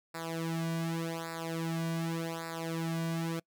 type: tone with flanger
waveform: sawtooth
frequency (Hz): 164.81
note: E3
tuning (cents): 0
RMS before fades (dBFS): -35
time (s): 0.14-3.4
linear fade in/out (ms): 10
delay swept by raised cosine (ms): 0.32 to 2.32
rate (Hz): 0.86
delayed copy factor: -0.95
effects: noise-tail reverb RT60 0.1 s tail -26 dB re dry